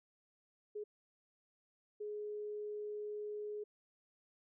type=tone bursts at uneven times; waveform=sine; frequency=419.1 Hz; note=G#4; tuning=16 cents sharp; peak=-40 dBFS; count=2; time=0.75-0.84 / 2-3.64 s; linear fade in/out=10 ms; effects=none